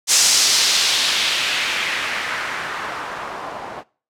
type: noise with low-pass filter sweep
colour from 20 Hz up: blue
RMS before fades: -20 dBFS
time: 0.07-3.84 s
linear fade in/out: 50 ms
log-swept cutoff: 6800 to 720 Hz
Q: 1.5
effects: noise-tail reverb RT60 0.4 s tail -23 dB re dry